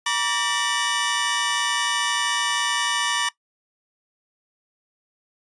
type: tone cluster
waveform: sawtooth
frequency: 956 / 1156 / 1799 / 2958 Hz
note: A#5 / D6 / A6 / F#7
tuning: +43 / -28 / +38 / -1 cents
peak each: -23 dBFS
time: 0.06-3.29 s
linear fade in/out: 5 ms
effects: noise-tail reverb RT60 0.1 s tail -19 dB re dry + resampled to 22050 Hz